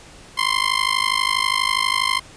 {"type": "tone with amplitude modulation", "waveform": "15% pulse", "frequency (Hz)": 1046.5, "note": "C6", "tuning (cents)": 0, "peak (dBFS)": -7, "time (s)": [0.37, 2.2], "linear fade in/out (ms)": 20, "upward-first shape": "sine", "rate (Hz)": 52.3, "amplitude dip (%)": 95, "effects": ["pink hiss -44 dBFS RMS until 2.36 s", "resampled to 22050 Hz"]}